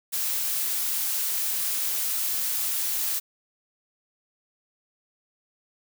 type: noise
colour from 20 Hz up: blue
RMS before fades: -27 dBFS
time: 0.12-3.2 s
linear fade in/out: 20 ms
effects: none